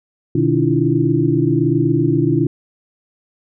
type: tone cluster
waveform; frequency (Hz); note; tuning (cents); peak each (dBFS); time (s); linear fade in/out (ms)
sine; 125.3 / 152.9 / 288.1 / 324.5 / 345.7; B2 / D#3 / D4 / E4 / F4; +25 / -30 / -33 / -27 / -18; -19; 0.35-2.47; 5
effects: none